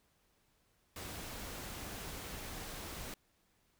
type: noise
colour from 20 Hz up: pink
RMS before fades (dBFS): -45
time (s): 0.96-3.14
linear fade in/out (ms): 2
effects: pink hiss -74 dBFS RMS until 3.79 s